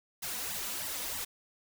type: noise with flanger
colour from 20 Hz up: white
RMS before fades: -37 dBFS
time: 0.22-1.25 s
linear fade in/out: 10 ms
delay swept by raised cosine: 1 to 4.2 ms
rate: 3.2 Hz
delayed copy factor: +0.8
effects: none